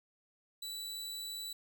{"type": "tone", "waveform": "sawtooth", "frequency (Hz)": 3951, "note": "B7", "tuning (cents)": 0, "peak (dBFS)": -37, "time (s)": [0.62, 1.53], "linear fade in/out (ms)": 5, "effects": []}